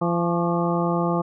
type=harmonic tone with a mistuned harmonic; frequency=171.4 Hz; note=F3; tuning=32 cents flat; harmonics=1 / 2 / 3 / 4 / 5 / 6 / 7; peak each=-23 / -26 / -28 / -29 / -30 / -31 / -31 dBFS; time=0.01-1.22 s; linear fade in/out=10 ms; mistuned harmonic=6; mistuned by=+100 cents; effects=none